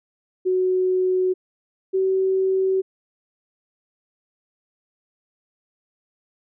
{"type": "tone pair in turn", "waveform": "sine", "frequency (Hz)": [370, 380.2], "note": ["F#4", "F#4"], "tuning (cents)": [0, 47], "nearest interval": "unison", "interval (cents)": 47, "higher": "second", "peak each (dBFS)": -17, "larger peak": "neither", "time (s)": [[0.45, 1.34], [1.93, 2.82]], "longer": "neither", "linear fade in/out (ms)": 20, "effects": []}